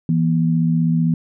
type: tone pair together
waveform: sine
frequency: 164.81 / 240.4 Hz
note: E3 / B3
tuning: 0 / -46 cents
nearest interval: perfect fifth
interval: 654 cents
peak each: -15 / -20 dBFS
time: 0.09-1.14 s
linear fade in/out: 2 ms
effects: none